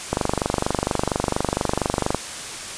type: click train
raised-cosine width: 1 ms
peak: -5 dBFS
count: 50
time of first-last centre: 0.13-2.146 s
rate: 24.3 Hz
effects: white hiss -32 dBFS RMS until 2.77 s + resampled to 22050 Hz